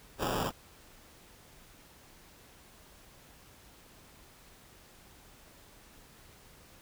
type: noise with sample-and-hold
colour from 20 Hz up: white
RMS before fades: -32 dBFS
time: 0.18-0.52 s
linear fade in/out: 50 ms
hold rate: 2100 Hz
effects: pink hiss -57 dBFS RMS until 6.81 s